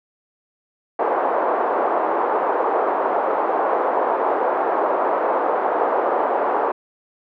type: band-pass noise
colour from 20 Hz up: white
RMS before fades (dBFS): -20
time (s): 0.99-6.72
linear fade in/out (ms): 5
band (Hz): 380 to 1000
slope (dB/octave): 24
effects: none